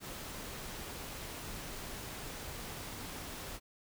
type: noise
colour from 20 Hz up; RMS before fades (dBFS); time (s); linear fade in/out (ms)
pink; -44; 0-3.6; 50
effects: none